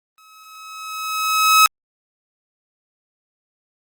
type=tone with exponential growth; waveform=sawtooth; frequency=1283 Hz; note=E6; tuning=47 cents flat; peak=-4 dBFS; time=0.18-1.66 s; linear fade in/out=0 ms; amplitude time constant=320 ms; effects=Opus 32 kbps